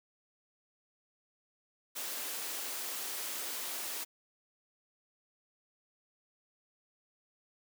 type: high-pass noise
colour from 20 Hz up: white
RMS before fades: -39 dBFS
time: 1.95-4.05 s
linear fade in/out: 20 ms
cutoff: 250 Hz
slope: 24 dB/octave
effects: none